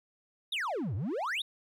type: exponential two-way sweep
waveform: triangle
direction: down then up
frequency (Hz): 3913 to 88.1 to 3913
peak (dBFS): -29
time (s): 0.52-1.42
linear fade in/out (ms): 5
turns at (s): 0.95
effects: none